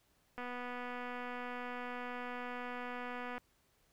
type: click train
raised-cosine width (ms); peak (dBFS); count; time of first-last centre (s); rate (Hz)
0.5; -29; 739; 0.38-3.38; 246
effects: pink hiss -73 dBFS RMS until 3.92 s